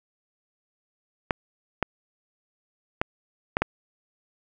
clicks, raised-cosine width 0.5 ms, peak -7 dBFS, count 5, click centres 1.308 / 1.827 / 3.015 / 3.569 / 3.62 s, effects none

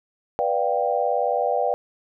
sine chord, G dominant seventh, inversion first, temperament just, 490 / 588 / 705.6 / 784 Hz, B4 / D5 / F5 / G5, -14 / +2 / +18 / 0 cents, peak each -25 dBFS, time 0.39-1.74 s, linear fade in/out 0 ms, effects none

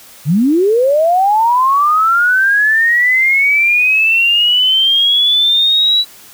sine linear sweep, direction up, 130 to 3945 Hz, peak -8 dBFS, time 0.25-6.05 s, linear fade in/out 50 ms, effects white hiss -39 dBFS RMS until 6.33 s

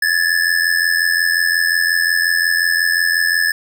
square ring-modulated tone, 1723 Hz, A6, 37 cents flat, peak -11 dBFS, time 0.02-3.52 s, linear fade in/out 5 ms, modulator 42.8 Hz, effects none

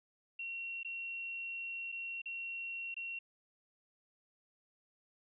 sine tone with dropouts, 2734 Hz, F7, 37 cents flat, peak -39 dBFS, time 0.39-3.19 s, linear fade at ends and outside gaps 5 ms, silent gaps 0.832-0.847 / 1.919-1.923 / 2.218-2.257 / 2.943-2.965 s, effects none

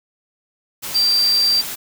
sine tone in noise, 4699 Hz, D8, in tune, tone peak -13 dBFS, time 0.94-1.62 s, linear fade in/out 20 ms, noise white, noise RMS -28 dBFS, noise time 0.82-1.76 s, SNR +12 dB, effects none

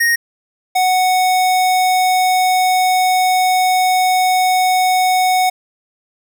square tone pair in turn, 1864.7 / 740 Hz, A#6 / F#5, 0 / 0 cents, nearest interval octave + major third, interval 1600 cents, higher first, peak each -12 dBFS, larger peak neither, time 0-0.16 / 0.75-5.5 s, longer second, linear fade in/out 10 ms, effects none

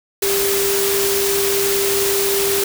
sine tone in noise, 396.5 Hz, G4, 20 cents sharp, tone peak -18 dBFS, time 0.22-2.64 s, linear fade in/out 5 ms, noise white, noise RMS -20 dBFS, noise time 0.22-2.64 s, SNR -1 dB, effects none

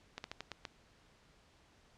slowing click train, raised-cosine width 0.2 ms, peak -24 dBFS, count 6, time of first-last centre 0.18-0.652 s, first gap 61 ms, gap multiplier 1.22, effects pink hiss -66 dBFS RMS until 1.97 s + low-pass 6000 Hz 12 dB/octave

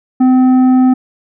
triangle tone with tanh clipping, 256.4 Hz, C4, 35 cents flat, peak -7 dBFS, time 0.2-0.94 s, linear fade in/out 10 ms, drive 12 dB, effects none

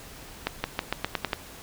accelerating click train, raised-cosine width 0.3 ms, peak -9 dBFS, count 8, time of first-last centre 0.47-1.332 s, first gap 170 ms, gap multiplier 0.89, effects pink hiss -45 dBFS RMS until 1.62 s

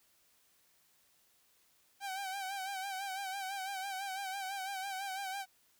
sawtooth tone with vibrato, 775 Hz, G5, 20 cents flat, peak -34 dBFS, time 2-5.46 s, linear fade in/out 50 ms, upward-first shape sine, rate 6 Hz, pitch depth 61 cents each way, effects white hiss -70 dBFS RMS until 5.79 s

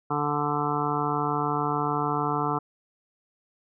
harmonic tone, 146.83 Hz, D3, in tune, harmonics 1 / 2 / 3 / 5 / 6 / 7 / 8 / 9, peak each -32 / -32 / -32 / -32 / -32 / -32 / -32 / -32 dBFS, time 0.1-2.59 s, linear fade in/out 10 ms, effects none

